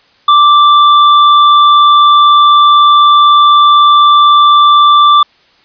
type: tone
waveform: square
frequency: 1174 Hz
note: D6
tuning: 1 cent flat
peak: -3 dBFS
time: 0.28-5.23 s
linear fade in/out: 5 ms
effects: white hiss -48 dBFS RMS until 5.64 s + resampled to 11025 Hz